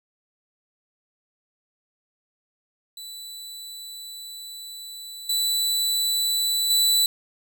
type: tone with level steps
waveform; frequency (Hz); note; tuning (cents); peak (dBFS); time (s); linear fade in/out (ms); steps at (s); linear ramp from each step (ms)
sawtooth; 3973; B7; +10; -33 / -18 / -14; 2.97-7.06; 2; 5.29 / 6.7; 5
effects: none